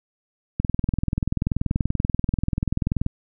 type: click train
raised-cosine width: 5 ms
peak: -9 dBFS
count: 52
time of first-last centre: 0.6-3.064 s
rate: 20.7 Hz
effects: none